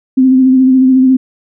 sine tone with vibrato, 260 Hz, C4, 11 cents flat, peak -4 dBFS, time 0.17-1.17 s, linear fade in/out 10 ms, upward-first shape sine, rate 14 Hz, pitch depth 29 cents each way, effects none

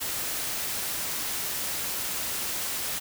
white noise, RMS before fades -31 dBFS, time 0-3 s, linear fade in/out 20 ms, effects none

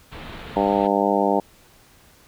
pink low-pass noise, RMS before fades -37 dBFS, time 0.11-0.88 s, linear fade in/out 20 ms, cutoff 4000 Hz, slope 48 dB/octave
harmonic tone, 100.3 Hz, G2, 40 cents sharp, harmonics 2 / 3 / 4 / 5 / 6 / 7 / 8 / 9, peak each -25 / -25 / -25 / -25 / -25 / -25 / -25 / -25 dBFS, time 0.56-1.4 s, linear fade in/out 5 ms
effects pink hiss -53 dBFS RMS until 2.27 s

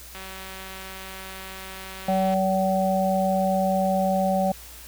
click train, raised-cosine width 0.3 ms, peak -23 dBFS, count 417, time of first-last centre 0.15-2.339 s, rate 190 Hz
harmonic tone, 190 Hz, F#3, 46 cents sharp, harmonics 1 / 3 / 4, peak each -24 / -24 / -24 dBFS, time 2.08-4.52 s, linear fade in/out 5 ms
effects added 60 Hz sine -46 dBFS peak until 4.87 s + white hiss -44 dBFS RMS until 4.87 s

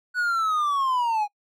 triangle linear sweep, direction down, 1486 to 813 Hz, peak -19 dBFS, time 0.14-1.28 s, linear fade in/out 50 ms, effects noise-tail reverb RT60 0.1 s tail -24 dB re dry

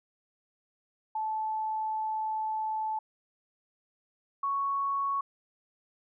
sine tone pair in turn, 871 / 1110.3 Hz, A5 / C#6, -18 / +2 cents, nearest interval major third, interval 420 cents, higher second, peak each -29 / -27 dBFS, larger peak second, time 1.15-2.99 / 4.43-5.21 s, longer first, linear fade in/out 5 ms, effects none

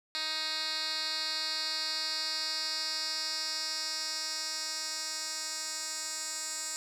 10% pulse tone with band-pass filter sweep, 313.2 Hz, D#4, 11 cents sharp, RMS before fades -35 dBFS, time 0.15-6.76 s, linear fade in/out 0 ms, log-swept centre 3900 to 7000 Hz, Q 3.2, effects none

